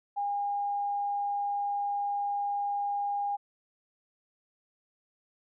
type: tone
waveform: sine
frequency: 811 Hz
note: G#5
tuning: 41 cents flat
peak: -28 dBFS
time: 0.16-3.37 s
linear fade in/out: 20 ms
effects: none